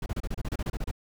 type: noise bursts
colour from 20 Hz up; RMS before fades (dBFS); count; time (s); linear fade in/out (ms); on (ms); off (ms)
brown; -30; 13; 0.02-0.913; 5; 41; 30
effects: none